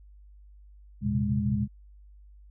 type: tone cluster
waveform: sine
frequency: 80.4 / 115.6 / 128.8 / 134.8 / 205.9 Hz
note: E2 / A#2 / C3 / C#3 / G#3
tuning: -43 / -14 / -27 / -48 / -15 cents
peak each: -33 / -31 / -31 / -34 / -27 dBFS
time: 1.01-1.68 s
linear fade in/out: 50 ms
effects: added 50 Hz sine -49 dBFS peak until 2.5 s